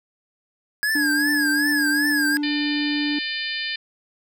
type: tone with vibrato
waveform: square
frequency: 1661.2 Hz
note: G#6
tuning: in tune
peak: -20 dBFS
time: 0.83-2.37 s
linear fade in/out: 0 ms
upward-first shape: triangle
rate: 2.6 Hz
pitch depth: 120 cents each way
type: tone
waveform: triangle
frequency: 293.7 Hz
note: D4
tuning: in tune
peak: -20 dBFS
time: 0.95-3.19 s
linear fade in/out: 5 ms
type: harmonic tone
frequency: 600 Hz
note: D5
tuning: 37 cents sharp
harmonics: 3 / 4 / 5 / 6 / 7 / 8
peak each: -30 / -31 / -32 / -33 / -33 / -34 dBFS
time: 2.43-3.76 s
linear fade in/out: 5 ms
effects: none